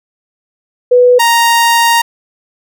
sine / sawtooth tone pair in turn, 493.9 / 932.4 Hz, B4 / A#5, 0 / 0 cents, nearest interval major seventh, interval 1100 cents, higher second, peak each -3 dBFS, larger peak neither, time 0.91-1.19 / 1.19-2.02 s, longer second, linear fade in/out 10 ms, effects none

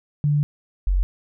sine tone pair in turn, 146.83 / 46.25 Hz, D3 / F#1, 0 / 0 cents, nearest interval octave + minor sixth, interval 2000 cents, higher first, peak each -16 dBFS, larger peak neither, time 0.24-0.43 / 0.87-1.03 s, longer first, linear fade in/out 0 ms, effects none

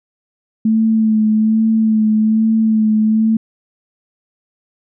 sine tone with vibrato, 219 Hz, A3, 8 cents flat, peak -10 dBFS, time 0.65-3.37 s, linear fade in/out 5 ms, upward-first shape sine, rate 1.2 Hz, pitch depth 26 cents each way, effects none

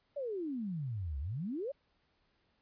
sine exponential two-way sweep, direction down then up, 595 to 65.41 to 595 Hz, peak -35 dBFS, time 0.16-1.72 s, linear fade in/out 10 ms, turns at 1.19 s, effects pink hiss -75 dBFS RMS until 2.61 s + resampled to 11025 Hz

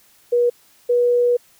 sine tone pair in turn, 482.1 / 485.2 Hz, B4 / B4, -42 / -31 cents, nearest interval unison, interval 11 cents, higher second, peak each -13 dBFS, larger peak neither, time 0.32-0.5 / 0.89-1.37 s, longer second, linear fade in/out 10 ms, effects white hiss -54 dBFS RMS until 1.59 s

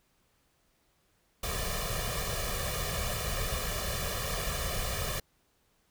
pink noise with comb filter, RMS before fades -33 dBFS, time 1.43-5.2 s, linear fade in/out 5 ms, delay 1.7 ms, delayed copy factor +0.9, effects pink hiss -71 dBFS RMS until 5.9 s

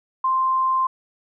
sine tone, 1046.5 Hz, C6, in tune, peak -17 dBFS, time 0.24-0.87 s, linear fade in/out 5 ms, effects none

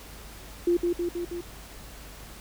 sine tone with echo, 347.4 Hz, F4, 9 cents flat, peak -19 dBFS, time 0.67-0.77 s, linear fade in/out 5 ms, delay 160 ms, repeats 4, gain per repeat -3 dB, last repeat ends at 1.41 s, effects added 50 Hz sine -46 dBFS peak until 2.4 s + pink hiss -46 dBFS RMS until 2.4 s

